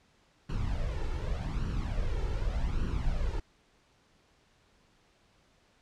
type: noise with flanger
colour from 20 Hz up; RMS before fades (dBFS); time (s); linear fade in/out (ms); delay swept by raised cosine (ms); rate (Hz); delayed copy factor
brown; -31; 0.49-3.4; 5; 0.69 to 2.29; 0.85; +0.65
effects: pink hiss -66 dBFS RMS until 5.81 s + low-pass 6000 Hz 12 dB/octave